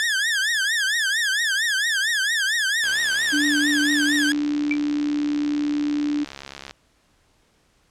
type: tone with vibrato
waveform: sawtooth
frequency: 1700 Hz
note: G#6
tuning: 40 cents sharp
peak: -16 dBFS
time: 0-4.32 s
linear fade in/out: 0 ms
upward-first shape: triangle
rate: 4.4 Hz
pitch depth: 210 cents each way
type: click train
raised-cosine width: 0.2 ms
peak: -18 dBFS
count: 268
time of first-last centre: 2.84-6.71 s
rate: 69 Hz
type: tone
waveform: sine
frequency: 293.5 Hz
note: D4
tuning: 1 cent flat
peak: -20 dBFS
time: 3.32-6.25 s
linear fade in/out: 20 ms
type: tone with exponential decay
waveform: sine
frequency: 2329 Hz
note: D7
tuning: 15 cents flat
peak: -17 dBFS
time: 4.71-4.79 s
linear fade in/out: 2 ms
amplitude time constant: 17 ms
effects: pink hiss -62 dBFS RMS until 7.9 s + low-pass 9000 Hz 12 dB/octave